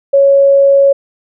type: tone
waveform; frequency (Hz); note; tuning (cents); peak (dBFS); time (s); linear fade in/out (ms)
sine; 554.4; C#5; 0; -4; 0.13-0.93; 10
effects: none